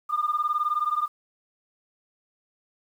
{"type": "beating tone pair", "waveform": "sine", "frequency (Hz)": [1200, 1219], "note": ["D6", "D#6"], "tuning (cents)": [37, -36], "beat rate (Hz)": 19, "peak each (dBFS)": -25, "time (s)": [0.09, 1.08], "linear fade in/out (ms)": 20, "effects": ["tanh soft clip ceiling -16 dBFS", "9-bit"]}